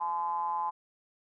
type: ring-modulated tone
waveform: triangle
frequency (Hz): 85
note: F2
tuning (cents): -46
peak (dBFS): -24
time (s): 0-0.71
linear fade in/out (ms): 20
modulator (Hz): 940
effects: none